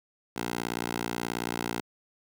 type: tone with high-pass filter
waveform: 10% pulse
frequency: 58.5 Hz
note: A#1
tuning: 7 cents sharp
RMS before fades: -33 dBFS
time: 0.36-1.81 s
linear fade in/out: 5 ms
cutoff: 240 Hz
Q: 0.51
effects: none